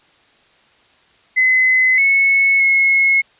sine tone with pitch steps, 2034 / 2199 / 2175 Hz, C7 / C#7 / C#7, -50 / -14 / -33 cents, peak -10 dBFS, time 1.36-3.22 s, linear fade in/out 20 ms, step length 620 ms, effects white hiss -53 dBFS RMS until 3.39 s + resampled to 8000 Hz

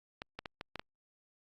clicks, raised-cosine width 0.3 ms, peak -24 dBFS, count 6, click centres 0.219 / 0.39 / 0.458 / 0.611 / 0.757 / 0.795 s, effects Opus 48 kbps

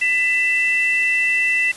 sine tone pair together, 1997 / 2666 Hz, B6 / E7, +19 / +19 cents, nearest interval perfect fourth, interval 500 cents, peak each -18 dBFS, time 0.01-1.72 s, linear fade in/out 10 ms, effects white hiss -37 dBFS RMS until 1.76 s + resampled to 24000 Hz

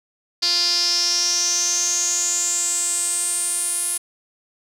sawtooth tone with band-pass filter sweep, 349.2 Hz, F4, in tune, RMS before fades -21 dBFS, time 0.42-3.98 s, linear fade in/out 10 ms, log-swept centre 4700 to 10000 Hz, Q 9.1, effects none

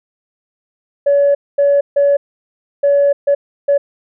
sine tone bursts at uneven times, 567 Hz, C#5, 39 cents sharp, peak -7 dBFS, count 6, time 1.06-1.35 / 1.58-1.81 / 1.96-2.17 / 2.83-3.13 / 3.27-3.35 / 3.68-3.78 s, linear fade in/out 10 ms, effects tanh soft clip ceiling -5 dBFS

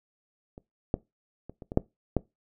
clicks, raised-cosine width 2 ms, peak -30 / -11 / -27 / -28 / -22 / -7 / -10 dBFS, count 7, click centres 0.579 / 0.941 / 1.496 / 1.622 / 1.719 / 1.774 / 2.167 s, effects noise-tail reverb RT60 0.2 s tail -21 dB re dry

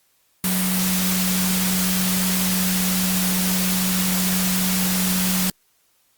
sine tone in noise, 185 Hz, F#3, in tune, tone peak -21 dBFS, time 0.44-5.5 s, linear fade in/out 2 ms, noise white, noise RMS -23 dBFS, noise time 0.44-5.5 s, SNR -1 dB, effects white hiss -63 dBFS RMS until 6.17 s + Opus 48 kbps

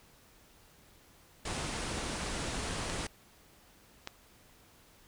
pink low-pass noise, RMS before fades -37 dBFS, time 1.45-3.07 s, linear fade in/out 5 ms, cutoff 10000 Hz, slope 96 dB/octave
clicks, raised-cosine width 0.2 ms, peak -20 dBFS, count 2, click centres 2.899 / 4.074 s
effects pink hiss -61 dBFS RMS until 5.07 s

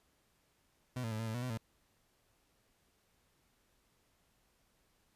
30% pulse tone with pitch steps, 126 / 113 / 108.8 / 113.2 / 110.5 / 122 / 126.6 / 112.8 Hz, B2 / A2 / A2 / A2 / A2 / B2 / B2 / A2, +35 / +47 / -19 / +50 / +8 / -21 / +43 / +44 cents, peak -34 dBFS, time 0.96-1.576 s, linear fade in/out 5 ms, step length 77 ms, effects pink hiss -74 dBFS RMS until 5.15 s + resampled to 32000 Hz

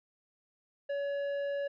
sine tone with tanh clipping, 565 Hz, C#5, 33 cents sharp, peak -33 dBFS, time 0.89-1.68 s, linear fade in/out 10 ms, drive 9 dB, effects none

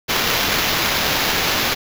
blue noise with sample-and-hold, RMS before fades -19 dBFS, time 0.08-1.75 s, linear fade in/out 20 ms, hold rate 8820 Hz, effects none

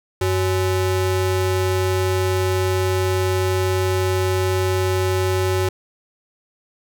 square ring-modulated tone, 233.1 Hz, A#3, in tune, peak -15 dBFS, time 0.21-5.69 s, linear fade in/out 5 ms, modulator 139 Hz, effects none

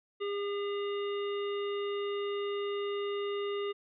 harmonic tone, 405 Hz, G#4, 43 cents flat, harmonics 1 / 3 / 5 / 7 / 9, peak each -32 / -42 / -47 / -46 / -50 dBFS, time 0.2-3.73 s, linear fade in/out 20 ms, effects none

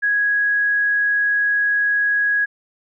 sine tone, 1661.2 Hz, G#6, in tune, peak -15 dBFS, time 0.02-2.46 s, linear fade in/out 20 ms, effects none

